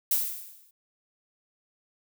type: noise with exponential decay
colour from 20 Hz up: violet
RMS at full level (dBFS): -22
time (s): 0.11-0.71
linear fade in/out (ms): 5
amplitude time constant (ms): 130
effects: none